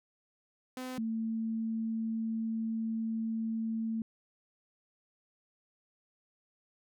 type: tone pair in turn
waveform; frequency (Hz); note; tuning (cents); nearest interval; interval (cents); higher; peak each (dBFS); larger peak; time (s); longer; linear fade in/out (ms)
sawtooth / sine; 255.5 / 224.1; C4 / A3; -41 / +32; major second; 227; first; -34 / -31; second; 0.77-0.98 / 0.98-4.02; second; 2
effects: none